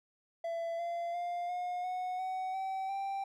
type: tone with pitch steps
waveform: triangle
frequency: 670 / 685.3 / 700.9 / 716.8 / 733.2 / 749.9 / 767 / 784.4 Hz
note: E5 / F5 / F5 / F5 / F#5 / F#5 / G5 / G5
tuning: +28 / -33 / +6 / +45 / -16 / +23 / -38 / +1 cents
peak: -32 dBFS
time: 0.44-3.24 s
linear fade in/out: 5 ms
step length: 350 ms
effects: none